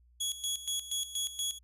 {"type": "tone with tremolo", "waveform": "20% pulse", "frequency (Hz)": 3350, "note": "G#7", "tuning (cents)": 14, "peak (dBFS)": -25, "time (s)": [0.2, 1.59], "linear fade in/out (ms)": 10, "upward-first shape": "square", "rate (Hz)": 4.2, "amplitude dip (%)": 75, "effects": ["added 60 Hz sine -60 dBFS peak until 1.63 s"]}